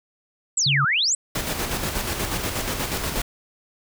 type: exponential two-way sweep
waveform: sine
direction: down then up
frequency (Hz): 8260 to 1174.7 to 8260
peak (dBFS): -18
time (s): 0.57-1.15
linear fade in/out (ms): 5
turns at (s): 0.83
type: tone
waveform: sine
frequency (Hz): 140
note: C#3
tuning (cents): +18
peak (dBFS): -21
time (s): 0.66-0.85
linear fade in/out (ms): 5
type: noise with tremolo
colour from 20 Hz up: pink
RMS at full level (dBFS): -25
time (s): 1.35-3.22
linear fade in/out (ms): 5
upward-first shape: square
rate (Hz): 8.3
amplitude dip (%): 40
effects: none